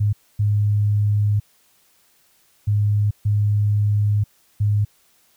sine tone bursts at uneven times, 103.83 Hz, G#2, in tune, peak -15 dBFS, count 5, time 0-0.13 / 0.39-1.4 / 2.67-3.11 / 3.25-4.24 / 4.6-4.85 s, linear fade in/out 10 ms, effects white hiss -59 dBFS RMS until 5.36 s

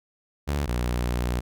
sawtooth tone pair in turn, 72 / 60.54 Hz, D2 / B1, -34 / -34 cents, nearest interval minor third, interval 300 cents, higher first, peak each -20 dBFS, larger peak neither, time 0.47-0.67 / 0.67-1.41 s, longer second, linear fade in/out 20 ms, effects none

